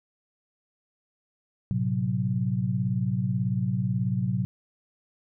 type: chord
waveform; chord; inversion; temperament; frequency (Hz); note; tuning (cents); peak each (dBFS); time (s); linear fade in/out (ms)
sine; F# diminished; first; equal with one note detuned; 110 / 128.19 / 185; A2 / C3 / F#3; 0 / -35 / 0; -29 / -27 / -28; 1.71-4.45; 0
effects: none